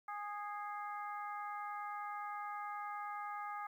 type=harmonic tone with a mistuned harmonic; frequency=412.9 Hz; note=G#4; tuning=10 cents flat; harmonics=2 / 3 / 4 / 5; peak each=-44 / -44 / -53 / -53 dBFS; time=0.08-3.67 s; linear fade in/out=5 ms; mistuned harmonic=5; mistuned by=+29 cents; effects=12-bit